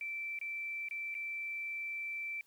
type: tone with dropouts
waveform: sine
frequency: 2334 Hz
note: D7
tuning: 11 cents flat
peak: -37 dBFS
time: 0.01-2.41 s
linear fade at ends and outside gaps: 1 ms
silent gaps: 0.389-0.413 / 0.886-0.91 / 1.143-1.15 s
effects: white hiss -70 dBFS RMS until 2.46 s